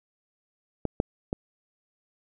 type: clicks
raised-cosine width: 2 ms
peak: -13 / -9 / -14 dBFS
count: 3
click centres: 0.853 / 1.001 / 1.329 s
effects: none